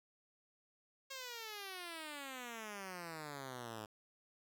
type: exponential sweep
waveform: 5% pulse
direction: down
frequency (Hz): 546 to 104.6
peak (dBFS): -34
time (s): 1.1-3.86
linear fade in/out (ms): 10
effects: none